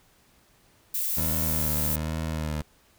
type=noise; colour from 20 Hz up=violet; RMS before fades=-28 dBFS; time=0.94-1.96 s; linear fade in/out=5 ms
type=tone with vibrato; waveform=20% pulse; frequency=77.78 Hz; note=D#2; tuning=in tune; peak=-23 dBFS; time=1.17-2.62 s; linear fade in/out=5 ms; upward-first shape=sine; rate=1.2 Hz; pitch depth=51 cents each way
effects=pink hiss -61 dBFS RMS until 2.98 s